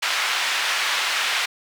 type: band-pass noise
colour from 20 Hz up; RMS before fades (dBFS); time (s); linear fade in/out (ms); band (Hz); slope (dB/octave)
white; -23; 0.02-1.46; 10; 1100 to 3100; 12
effects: none